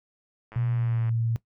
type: click train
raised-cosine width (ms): 0.5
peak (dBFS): -30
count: 64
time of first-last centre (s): 0.52-1.093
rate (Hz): 110
type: tone with pitch glide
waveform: sine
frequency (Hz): 120.7 to 114.92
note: B2 to A#2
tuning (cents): -39 to -24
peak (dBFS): -23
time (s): 0.56-1.36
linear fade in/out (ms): 0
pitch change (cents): -85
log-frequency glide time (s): 0.71-1.08
effects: noise-tail reverb RT60 0.1 s tail -18 dB re dry